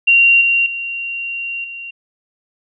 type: tone with level steps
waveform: sine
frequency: 2760 Hz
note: F7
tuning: 21 cents flat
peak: -7 / -11 / -21 / -27 dBFS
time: 0.07-1.91 s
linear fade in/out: 10 ms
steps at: 0.41 / 0.66 / 1.64 s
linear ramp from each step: 2 ms
effects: none